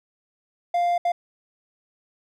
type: tone bursts at uneven times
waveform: triangle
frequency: 698.5 Hz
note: F5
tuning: in tune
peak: -17 dBFS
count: 2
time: 0.74-0.98 / 1.05-1.12 s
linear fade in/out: 5 ms
effects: none